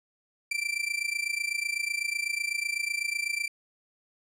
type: tone with amplitude modulation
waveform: 40% pulse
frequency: 2349 Hz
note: D7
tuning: in tune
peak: -24 dBFS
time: 0.51-3.48 s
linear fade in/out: 5 ms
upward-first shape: sine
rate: 28 Hz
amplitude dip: 85%
effects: low-pass 12000 Hz 12 dB/octave